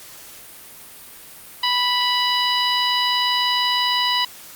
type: harmonic tone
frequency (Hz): 986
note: B5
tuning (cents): -3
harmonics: 1 / 2 / 3 / 4 / 5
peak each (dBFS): -22 / -26 / -22 / -24 / -26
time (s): 1.63-4.25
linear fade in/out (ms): 5
effects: white hiss -41 dBFS RMS until 4.55 s + Opus 48 kbps